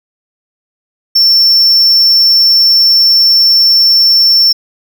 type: tone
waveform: triangle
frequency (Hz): 5410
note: E8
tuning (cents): +44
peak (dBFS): -3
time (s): 1.15-4.53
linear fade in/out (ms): 10
effects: none